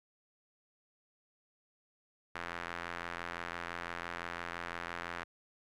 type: tone with band-pass filter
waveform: sawtooth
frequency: 85.9 Hz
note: F2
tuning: 28 cents flat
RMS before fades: -42 dBFS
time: 2.35-5.24 s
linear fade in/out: 5 ms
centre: 1600 Hz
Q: 1.5
effects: none